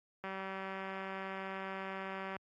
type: click train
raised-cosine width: 0.5 ms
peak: -27 dBFS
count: 409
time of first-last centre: 0.24-2.365 s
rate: 192 Hz
effects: high-pass 80 Hz 12 dB/octave + AAC 64 kbps